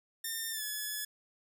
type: tone with pitch glide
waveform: 5% pulse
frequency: 1811 to 1709.4 Hz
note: A6 to G#6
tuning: +49 to +49 cents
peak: -25 dBFS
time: 0.24-1.05 s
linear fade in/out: 5 ms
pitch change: -100 cents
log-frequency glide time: 0.51-0.63 s
effects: none